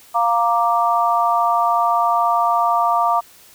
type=chord; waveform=sine; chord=Bb major; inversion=second; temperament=equal; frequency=698.5 / 932.3 / 1174.7 Hz; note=F5 / Bb5 / D6; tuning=0 / 0 / 0 cents; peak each=-18 / -19 / -18 dBFS; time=0.14-3.21 s; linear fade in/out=20 ms; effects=white hiss -47 dBFS RMS until 3.54 s